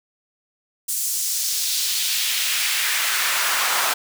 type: noise with high-pass filter sweep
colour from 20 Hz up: pink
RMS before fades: -22 dBFS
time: 0.88-3.94 s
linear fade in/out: 10 ms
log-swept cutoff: 8000 to 910 Hz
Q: 1.3
effects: none